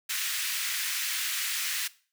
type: high-pass noise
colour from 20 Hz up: pink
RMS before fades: -31 dBFS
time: 0.09-1.88 s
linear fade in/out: 10 ms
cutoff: 1700 Hz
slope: 24 dB/octave
effects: noise-tail reverb RT60 0.4 s tail -19 dB re dry

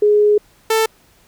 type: tone pair in turn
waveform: sine / sawtooth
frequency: 417.4 / 443.5 Hz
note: G#4 / A4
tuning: +9 / +14 cents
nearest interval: minor second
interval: 105 cents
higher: second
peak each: -9 dBFS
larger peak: neither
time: 0.02-0.38 / 0.7-0.86 s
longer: first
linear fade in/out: 5 ms
effects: pink hiss -53 dBFS RMS until 1.27 s

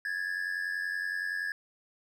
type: tone pair together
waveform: triangle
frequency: 1661.2 / 1751.8 Hz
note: G#6 / A6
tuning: 0 / -8 cents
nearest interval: minor second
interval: 92 cents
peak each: -31 / -34 dBFS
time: 0.05-1.52 s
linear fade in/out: 2 ms
effects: none

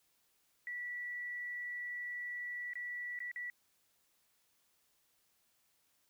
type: tone with dropouts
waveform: sine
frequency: 1952 Hz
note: B6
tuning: 21 cents flat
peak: -39 dBFS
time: 0.67-3.5 s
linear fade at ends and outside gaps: 1 ms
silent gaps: 2.734-2.755 / 3.19-3.203 / 3.315-3.36 s
effects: white hiss -75 dBFS RMS until 6.09 s

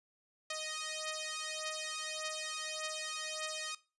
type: beating tone pair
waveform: 5% pulse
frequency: 622.3 / 624 Hz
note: D#5 / D#5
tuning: 0 / +5 cents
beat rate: 1.7 Hz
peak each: -30 dBFS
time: 0.5-3.75 s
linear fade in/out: 5 ms
effects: noise-tail reverb RT60 0.3 s tail -19 dB re dry + resampled to 24000 Hz

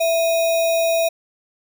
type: tone with sample-and-hold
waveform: sine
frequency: 662 Hz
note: E5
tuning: 7 cents sharp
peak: -15 dBFS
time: 0-1.09 s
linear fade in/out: 10 ms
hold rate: 3150 Hz
effects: none

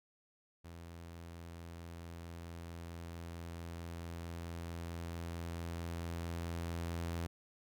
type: tone with level ramp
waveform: sawtooth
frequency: 84.5 Hz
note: E2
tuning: 43 cents sharp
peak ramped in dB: -45 to -33 dBFS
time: 0.64-7.27 s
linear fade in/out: 10 ms
effects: none

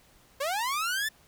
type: linear sweep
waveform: sawtooth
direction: up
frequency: 523.3 to 1790 Hz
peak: -24 dBFS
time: 0.4-1.09 s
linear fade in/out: 10 ms
effects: pink hiss -60 dBFS RMS until 1.27 s

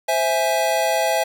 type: chord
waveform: square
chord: C augmented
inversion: none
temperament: equal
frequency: 523.3 / 659.3 / 830.6 Hz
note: C5 / E5 / G#5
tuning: 0 / 0 / 0 cents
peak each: -25 / -21 / -23 dBFS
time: 0.08-1.24 s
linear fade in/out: 10 ms
effects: 9-bit

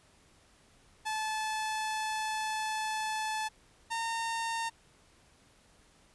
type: tone pair in turn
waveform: sawtooth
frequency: 868 / 914.8 Hz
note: A5 / A#5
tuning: -24 / -33 cents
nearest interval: minor second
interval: 91 cents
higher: second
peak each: -28 dBFS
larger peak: neither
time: 1.05-3.49 / 3.9-4.7 s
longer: first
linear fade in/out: 20 ms
effects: pink hiss -63 dBFS RMS until 6.14 s + resampled to 24000 Hz

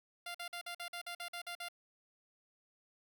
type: tone bursts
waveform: 10% pulse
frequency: 697 Hz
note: F5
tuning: 4 cents flat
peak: -33 dBFS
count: 11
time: 0.26-1.686 s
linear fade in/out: 5 ms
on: 86 ms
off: 48 ms
effects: none

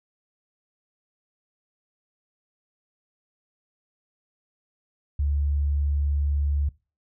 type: tone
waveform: sine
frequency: 71.9 Hz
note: D2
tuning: 36 cents flat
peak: -21 dBFS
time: 5.19-6.69 s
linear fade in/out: 5 ms
effects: noise-tail reverb RT60 0.3 s tail -21 dB re dry

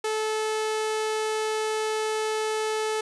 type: tone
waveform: sawtooth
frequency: 434.4 Hz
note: A4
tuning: 22 cents flat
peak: -21 dBFS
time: 0.04-3.01 s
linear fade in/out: 5 ms
effects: resampled to 24000 Hz + 8-bit

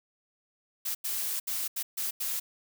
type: noise bursts at uneven times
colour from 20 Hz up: blue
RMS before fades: -32 dBFS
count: 6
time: 0.85-0.95 / 1.04-1.4 / 1.47-1.68 / 1.76-1.83 / 1.97-2.11 / 2.2-2.4 s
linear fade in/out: 10 ms
effects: none

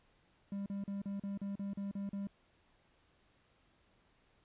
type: tone bursts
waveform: triangle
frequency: 199 Hz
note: G3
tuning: 26 cents sharp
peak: -35 dBFS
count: 10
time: 0.52-2.271 s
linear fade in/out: 2 ms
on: 140 ms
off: 39 ms
effects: pink hiss -71 dBFS RMS until 4.44 s + resampled to 8000 Hz

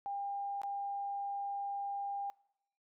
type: tone with dropouts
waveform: sine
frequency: 801 Hz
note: G5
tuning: 37 cents sharp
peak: -36 dBFS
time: 0.06-2.3 s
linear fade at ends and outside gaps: 0 ms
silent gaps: 0.617-0.634 s
effects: noise-tail reverb RT60 0.8 s tail -24 dB re dry

